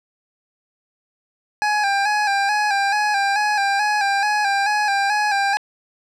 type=tone with vibrato; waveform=25% pulse; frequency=817 Hz; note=G#5; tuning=29 cents flat; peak=-13 dBFS; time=1.62-5.57 s; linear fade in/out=0 ms; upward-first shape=square; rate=2.3 Hz; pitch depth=47 cents each way; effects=low-pass 6000 Hz 12 dB/octave